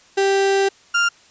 35% pulse tone pair in turn, 392 / 1396.9 Hz, G4 / F6, 0 / 0 cents, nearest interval octave + minor seventh, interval 2200 cents, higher second, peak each -13 dBFS, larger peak neither, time 0.17-0.69 / 0.94-1.09 s, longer first, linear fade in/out 10 ms, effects white hiss -51 dBFS RMS until 1.3 s + resampled to 16000 Hz

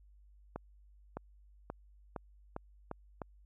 accelerating click train, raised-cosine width 1 ms, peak -25 dBFS, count 7, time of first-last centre 0.56-3.218 s, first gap 610 ms, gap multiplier 0.87, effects added 50 Hz sine -58 dBFS peak until 3.45 s

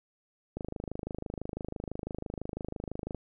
click train, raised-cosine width 2 ms, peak -22 dBFS, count 68, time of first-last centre 0.57-3.147 s, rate 26 Hz, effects none

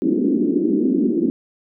white band-pass noise, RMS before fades -18 dBFS, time 0.02-1.3 s, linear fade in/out 0 ms, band 210 to 360 Hz, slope 48 dB/octave, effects none

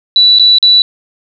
sine tone with dropouts, 3951 Hz, B7, in tune, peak -3 dBFS, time 0.16-0.82 s, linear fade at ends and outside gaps 1 ms, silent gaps 0.387-0.396 / 0.585-0.627 s, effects none

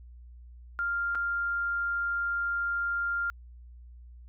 sine tone with dropouts, 1396.9 Hz, F6, in tune, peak -27 dBFS, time 0.79-3.3 s, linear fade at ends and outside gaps 0 ms, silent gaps 1.149-1.154 s, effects added 60 Hz sine -46 dBFS peak until 4.28 s

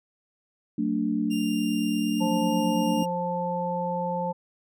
sine chord, D major, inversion first, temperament equal with one note detuned, 185 / 224.6 / 293.7 Hz, F#3 / A3 / D4, 0 / +36 / 0 cents, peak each -31 / -26 / -27 dBFS, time 0.78-3.03 s, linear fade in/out 5 ms
sawtooth tone with pitch glide, 2794 to 2812 Hz, F7 to F7, 0 to +11 cents, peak -32 dBFS, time 1.3-3.06 s, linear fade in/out 20 ms, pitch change +11 cents, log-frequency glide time 1.96-2.35 s
harmonic tone, 176 Hz, F3, 14 cents sharp, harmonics 1 / 3 / 5, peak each -31 / -30 / -29 dBFS, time 2.2-4.33 s, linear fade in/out 20 ms
effects none

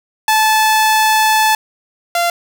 sawtooth tone pair in turn, 870 / 690.5 Hz, A5 / F5, -20 / -20 cents, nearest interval major third, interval 400 cents, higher first, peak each -6 / -9 dBFS, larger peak first, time 0.28-1.55 / 2.15-2.3 s, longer first, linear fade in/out 2 ms, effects none

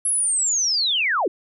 sine linear sweep, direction down, 11000 to 281.5 Hz, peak -18 dBFS, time 0.05-1.28 s, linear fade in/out 5 ms, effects none

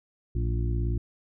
harmonic tone with a mistuned harmonic, 57.8 Hz, A#1, 14 cents flat, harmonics 1 / 2 / 3 / 4 / 5 / 6, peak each -26 / -29 / -41 / -42 / -41 / -39 dBFS, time 0.35-0.98 s, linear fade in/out 5 ms, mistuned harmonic 3, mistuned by +74 cents, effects none

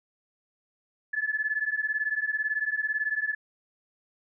sine beating tone pair, 1717 / 1735 Hz, A6 / A6, -43 / -25 cents, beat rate 18 Hz, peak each -29 dBFS, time 1.13-3.35 s, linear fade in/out 10 ms, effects none

